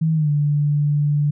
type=tone with pitch glide; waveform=sine; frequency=160 to 146.72 Hz; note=D#3 to D3; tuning=+49 to -1 cents; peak=-15 dBFS; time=0.01-1.31 s; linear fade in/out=10 ms; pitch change=-150 cents; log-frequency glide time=0.14-0.3 s; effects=none